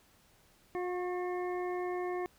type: harmonic tone with a mistuned harmonic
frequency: 358.9 Hz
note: F4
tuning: 47 cents sharp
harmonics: 1 / 2 / 3 / 5 / 6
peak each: -34 / -40 / -44 / -48 / -50 dBFS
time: 0.75-2.26 s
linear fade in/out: 0 ms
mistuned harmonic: 3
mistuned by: +22 cents
effects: pink hiss -65 dBFS RMS until 2.38 s